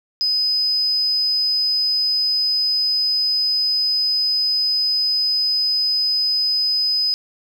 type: tone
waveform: sine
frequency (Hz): 5020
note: D#8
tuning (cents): +15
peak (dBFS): -16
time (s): 0.21-7.14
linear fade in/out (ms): 0
effects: 7-bit